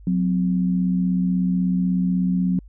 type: tone pair together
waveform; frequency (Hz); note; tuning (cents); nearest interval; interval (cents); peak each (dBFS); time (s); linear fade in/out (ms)
sine; 181.8 / 258.1; F#3 / C4; -30 / -23; tritone; 607; -18 / -26; 0.07-2.59; 2
effects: added 50 Hz sine -41 dBFS peak until 2.68 s